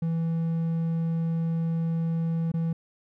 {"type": "tone with dropouts", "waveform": "triangle", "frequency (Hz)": 164.81, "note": "E3", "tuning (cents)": 0, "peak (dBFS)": -22, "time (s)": [0.02, 2.73], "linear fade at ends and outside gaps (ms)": 5, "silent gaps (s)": [2.518, 2.539], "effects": []}